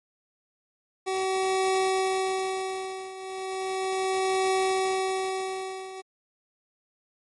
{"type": "tone with tremolo", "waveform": "25% pulse", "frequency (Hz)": 379.6, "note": "F#4", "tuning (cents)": 44, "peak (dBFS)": -18, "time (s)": [1.06, 6.02], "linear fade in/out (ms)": 20, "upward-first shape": "triangle", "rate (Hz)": 0.36, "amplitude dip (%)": 85, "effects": ["MP3 48 kbps"]}